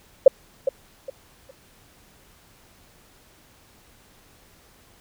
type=tone with echo; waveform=sine; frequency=536 Hz; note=C5; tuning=42 cents sharp; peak=-4 dBFS; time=0.26-0.28 s; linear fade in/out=5 ms; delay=410 ms; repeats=3; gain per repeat=-12 dB; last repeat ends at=1.51 s; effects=pink hiss -55 dBFS RMS until 5 s